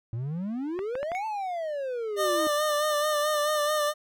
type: exponential two-way sweep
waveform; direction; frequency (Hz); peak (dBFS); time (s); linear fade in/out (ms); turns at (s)
triangle; up then down; 110 to 893 to 310.2; -27; 0.13-2.47; 0; 1.26
type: clicks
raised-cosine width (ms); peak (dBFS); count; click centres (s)
0.5; -21; 4; 0.791 / 0.954 / 1.03 / 1.118
type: tone with exponential decay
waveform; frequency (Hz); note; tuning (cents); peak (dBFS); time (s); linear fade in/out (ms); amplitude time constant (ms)
triangle; 2217; C#7; 0; -27; 1.15-1.32; 0; 35
type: tone with vibrato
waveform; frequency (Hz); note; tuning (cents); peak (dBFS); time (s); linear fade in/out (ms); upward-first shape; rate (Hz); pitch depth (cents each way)
25% pulse; 600; D5; +37; -20; 2.16-3.94; 50; sine; 4.6; 38
effects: none